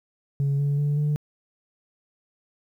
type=tone with pitch steps; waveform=sine; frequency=140 / 142.78 / 145.61 / 148.5 Hz; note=C#3 / D3 / D3 / D3; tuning=+18 / -48 / -14 / +20 cents; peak=-18 dBFS; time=0.4-1.16 s; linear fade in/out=0 ms; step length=190 ms; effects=tanh soft clip ceiling -19 dBFS + 10-bit